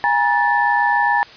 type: tone cluster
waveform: sine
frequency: 822 / 949 / 1753 Hz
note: G#5 / A#5 / A6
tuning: -18 / +31 / -7 cents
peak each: -18 dBFS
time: 0.04-1.23 s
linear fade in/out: 0 ms
effects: white hiss -40 dBFS RMS until 1.36 s + resampled to 11025 Hz